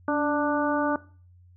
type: harmonic tone with a mistuned harmonic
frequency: 295.3 Hz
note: D4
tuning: 10 cents sharp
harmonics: 1 / 2 / 3 / 4 / 5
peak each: -25 / -28 / -30 / -31 / -32 dBFS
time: 0.08-0.96 s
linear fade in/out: 2 ms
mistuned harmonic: 1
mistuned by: -39 cents
effects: noise-tail reverb RT60 0.4 s tail -18 dB re dry + added 89 Hz sine -51 dBFS peak until 1.56 s